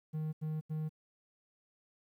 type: tone bursts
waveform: triangle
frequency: 155.56 Hz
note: D#3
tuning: in tune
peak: -32 dBFS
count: 3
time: 0.13-0.894 s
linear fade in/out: 20 ms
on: 200 ms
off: 82 ms
effects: 12-bit